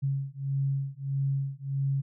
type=beating tone pair; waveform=sine; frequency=136.6 / 138.2 Hz; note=C#3 / C#3; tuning=-25 / -5 cents; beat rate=1.6 Hz; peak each=-30 dBFS; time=0.02-2.02 s; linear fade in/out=20 ms; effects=none